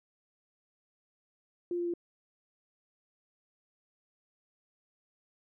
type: tone with pitch steps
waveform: sine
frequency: 350 / 347.4 / 344.8 Hz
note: F4 / F4 / F4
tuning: +4 / -9 / -22 cents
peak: -30 dBFS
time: 1.71-1.938 s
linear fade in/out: 2 ms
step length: 76 ms
effects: none